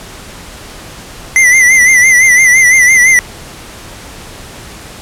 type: tone with vibrato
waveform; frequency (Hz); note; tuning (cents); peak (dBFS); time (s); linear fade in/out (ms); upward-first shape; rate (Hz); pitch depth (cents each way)
square; 2028; B6; +45; -4; 1.36-3.19; 0; sine; 5.9; 72
effects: pink hiss -30 dBFS RMS until 5.01 s + low-pass 11000 Hz 12 dB/octave